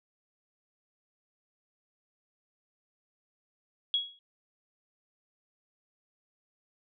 sine tone with exponential decay, 3327 Hz, G#7, 2 cents sharp, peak -22 dBFS, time 3.94-4.19 s, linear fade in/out 1 ms, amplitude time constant 54 ms, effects none

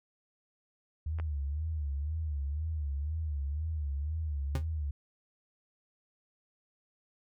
sine tone with vibrato, 74.8 Hz, D2, 32 cents sharp, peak -31 dBFS, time 1.06-4.91 s, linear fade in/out 5 ms, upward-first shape sine, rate 2 Hz, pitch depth 130 cents each way
clicks, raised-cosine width 0.5 ms, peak -33 / -27 dBFS, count 2, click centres 1.187 / 1.199 s
40% pulse tone with exponential decay, 133.3 Hz, C3, 33 cents sharp, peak -27 dBFS, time 4.55-4.65 s, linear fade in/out 2 ms, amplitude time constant 20 ms
effects none

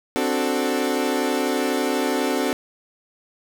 30% pulse chord, D dominant seventh, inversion third, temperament equal, 261.6 / 293.7 / 370 / 440 Hz, C4 / D4 / F#4 / A4, 0 / 0 / 0 / 0 cents, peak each -22 / -24 / -24 / -24 dBFS, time 0.16-2.53 s, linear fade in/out 0 ms, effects none

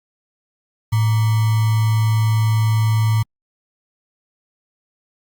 sine tone with sample-and-hold, 110 Hz, A2, in tune, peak -13 dBFS, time 0.92-3.23 s, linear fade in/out 10 ms, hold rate 1050 Hz, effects Opus 48 kbps

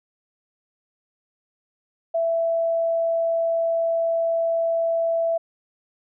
sine tone, 664 Hz, E5, 12 cents sharp, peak -19 dBFS, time 2.14-5.38 s, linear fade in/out 10 ms, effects none

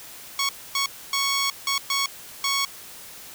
10% pulse tone bursts at uneven times, 1108.7 Hz, C#6, in tune, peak -13 dBFS, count 6, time 0.39-0.49 / 0.75-0.86 / 1.13-1.5 / 1.67-1.78 / 1.9-2.06 / 2.44-2.65 s, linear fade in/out 2 ms, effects white hiss -42 dBFS RMS until 3.34 s

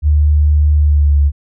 sine tone with pitch glide, 74.6 to 71.77 Hz, D2 to D2, +28 to -39 cents, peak -7 dBFS, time 0.02-1.32 s, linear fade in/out 50 ms, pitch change -67 cents, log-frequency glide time 0.79-1.2 s, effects none

